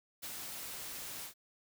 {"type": "noise with ADSR envelope", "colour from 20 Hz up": "white", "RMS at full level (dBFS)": -42, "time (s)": [0.22, 1.34], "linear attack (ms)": 20, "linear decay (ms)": 44, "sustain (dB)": -2, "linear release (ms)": 97, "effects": []}